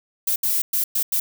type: noise bursts at uneven times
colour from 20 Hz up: violet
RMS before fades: -21 dBFS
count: 5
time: 0.27-0.36 / 0.43-0.62 / 0.73-0.84 / 0.95-1.03 / 1.12-1.2 s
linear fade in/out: 5 ms
effects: none